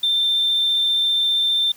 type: tone with vibrato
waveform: sine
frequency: 3574 Hz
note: A7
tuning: 26 cents sharp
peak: -15 dBFS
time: 0.03-1.72 s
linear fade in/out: 5 ms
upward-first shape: triangle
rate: 15 Hz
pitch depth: 10 cents each way
effects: tanh soft clip ceiling -11 dBFS + white hiss -48 dBFS RMS until 1.76 s